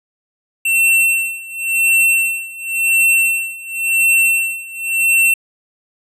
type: tone with tremolo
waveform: square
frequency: 2702 Hz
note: E7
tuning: 42 cents sharp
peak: -10 dBFS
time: 0.65-5.34 s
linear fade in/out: 5 ms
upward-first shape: sine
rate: 0.93 Hz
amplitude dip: 90%
effects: resampled to 32000 Hz